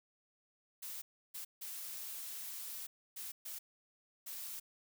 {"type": "noise bursts at uneven times", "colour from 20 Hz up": "blue", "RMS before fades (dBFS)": -45, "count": 6, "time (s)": [[0.82, 1.02], [1.34, 1.45], [1.61, 2.87], [3.16, 3.32], [3.45, 3.59], [4.26, 4.6]], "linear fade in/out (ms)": 10, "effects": []}